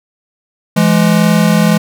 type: tone pair together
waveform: square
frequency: 168.42 / 210 Hz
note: E3 / G#3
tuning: +37 / +19 cents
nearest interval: major third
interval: 382 cents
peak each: -11 dBFS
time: 0.76-1.78 s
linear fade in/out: 10 ms
effects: none